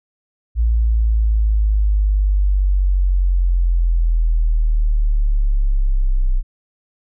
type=linear sweep; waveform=sine; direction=down; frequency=57.1 to 31.15 Hz; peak=-12 dBFS; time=0.55-6.43 s; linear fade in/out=50 ms; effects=none